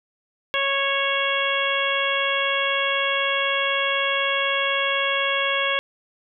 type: harmonic tone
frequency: 552 Hz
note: C#5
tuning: 7 cents flat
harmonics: 1 / 2 / 3 / 4 / 5 / 6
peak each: -27 / -27 / -27 / -27 / -27 / -27 dBFS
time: 0.54-5.79 s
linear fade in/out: 0 ms
effects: none